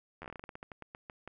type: slowing click train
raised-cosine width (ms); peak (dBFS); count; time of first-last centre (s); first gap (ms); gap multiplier
0.5; -29; 18; 0.22-1.276; 11; 1.19
effects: none